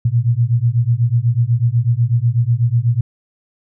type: beating tone pair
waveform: sine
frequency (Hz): 114.6 / 122.7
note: A#2 / B2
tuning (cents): -29 / -11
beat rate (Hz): 8.1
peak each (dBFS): -15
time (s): 0.05-3.01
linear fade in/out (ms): 5
effects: none